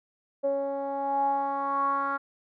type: tone with low-pass filter sweep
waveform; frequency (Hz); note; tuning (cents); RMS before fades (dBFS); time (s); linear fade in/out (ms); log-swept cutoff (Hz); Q
10% pulse; 277.2; C#4; 0; -28; 0.43-2.18; 20; 570 to 1300; 8.4
effects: none